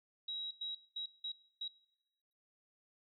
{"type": "tone bursts at uneven times", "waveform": "sine", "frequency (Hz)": 3847, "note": "B7", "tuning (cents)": -46, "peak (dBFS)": -38, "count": 5, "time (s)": [[0.28, 0.51], [0.61, 0.75], [0.96, 1.06], [1.24, 1.32], [1.61, 1.68]], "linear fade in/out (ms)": 5, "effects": ["noise-tail reverb RT60 1.0 s tail -22 dB re dry"]}